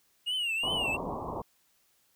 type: tone with vibrato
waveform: triangle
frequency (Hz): 2829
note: F7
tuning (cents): +22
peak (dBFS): -27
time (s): 0.26-0.97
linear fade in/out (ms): 20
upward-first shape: triangle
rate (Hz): 2.7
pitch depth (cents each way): 150
type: low-pass noise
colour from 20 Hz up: white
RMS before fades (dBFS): -36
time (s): 0.63-1.42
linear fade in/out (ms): 5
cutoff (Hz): 1100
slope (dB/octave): 96
effects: white hiss -69 dBFS RMS until 2.15 s